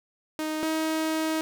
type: tone pair in turn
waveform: sawtooth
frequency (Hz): 311.1 / 316.9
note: D#4 / D#4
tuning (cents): 0 / +32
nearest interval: unison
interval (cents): 32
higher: second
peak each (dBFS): -24 / -21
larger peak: second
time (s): 0.39-0.63 / 0.63-1.41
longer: second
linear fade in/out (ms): 0
effects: none